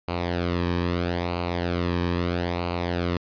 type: tone with flanger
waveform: sawtooth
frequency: 87.31 Hz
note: F2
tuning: in tune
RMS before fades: -26 dBFS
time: 0.08-3.17 s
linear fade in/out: 0 ms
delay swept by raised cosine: 0.57 to 1.45 ms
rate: 0.77 Hz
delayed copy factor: -0.65
effects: resampled to 11025 Hz